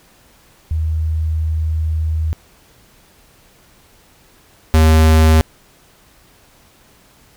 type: tone pair in turn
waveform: sine / square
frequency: 79.2 / 79.2 Hz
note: D#2 / D#2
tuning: +31 / +31 cents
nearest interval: unison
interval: 0 cents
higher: neither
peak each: -15 / -8 dBFS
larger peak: second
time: 0.71-2.33 / 4.74-5.41 s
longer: first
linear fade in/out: 0 ms
effects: pink hiss -50 dBFS RMS until 7.36 s